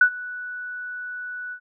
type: tone with ADSR envelope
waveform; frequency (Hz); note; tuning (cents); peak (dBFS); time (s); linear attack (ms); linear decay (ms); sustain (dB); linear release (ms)
sine; 1480; F#6; 0; -9; 0.01-1.6; 4; 79; -21; 79
effects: none